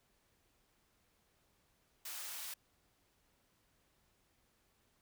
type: high-pass noise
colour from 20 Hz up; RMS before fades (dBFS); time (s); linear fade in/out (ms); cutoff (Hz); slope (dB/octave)
white; -45; 2.05-2.54; 5; 770; 12
effects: pink hiss -75 dBFS RMS until 5.01 s